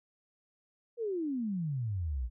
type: exponential sweep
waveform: sine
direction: down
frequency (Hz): 487.6 to 55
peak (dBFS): -31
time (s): 0.97-2.3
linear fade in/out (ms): 50
effects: none